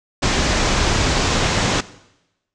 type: low-pass noise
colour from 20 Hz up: pink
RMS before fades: -18 dBFS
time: 0.22-1.81 s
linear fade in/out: 10 ms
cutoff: 7400 Hz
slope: 48 dB/octave
effects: noise-tail reverb RT60 0.9 s tail -18 dB re dry